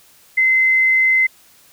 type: tone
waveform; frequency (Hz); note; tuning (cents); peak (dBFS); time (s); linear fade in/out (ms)
sine; 2059; C7; -28; -11; 0.37-1.27; 10
effects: white hiss -50 dBFS RMS until 1.72 s